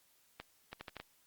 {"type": "clicks", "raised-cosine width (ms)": 0.3, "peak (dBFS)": -27, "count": 6, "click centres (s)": [0.4, 0.73, 0.81, 0.882, 0.967, 1], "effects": ["white hiss -70 dBFS RMS until 1.26 s", "Opus 48 kbps"]}